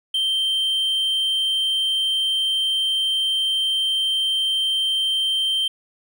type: tone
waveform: triangle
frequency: 3134 Hz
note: G7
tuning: 1 cent flat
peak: -17 dBFS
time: 0.14-5.68 s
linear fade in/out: 5 ms
effects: none